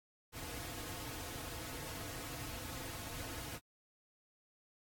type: noise with comb filter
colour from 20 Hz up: pink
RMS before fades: -45 dBFS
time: 0.32-3.6 s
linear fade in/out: 50 ms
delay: 5.1 ms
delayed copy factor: -0.75
effects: AAC 64 kbps